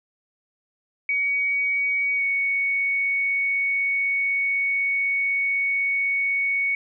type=tone with pitch glide; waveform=sine; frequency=2252 to 2226 Hz; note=C#7 to C#7; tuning=+27 to +7 cents; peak=-20 dBFS; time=1.09-6.75 s; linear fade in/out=2 ms; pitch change=-20 cents; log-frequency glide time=2.15-2.23 s; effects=none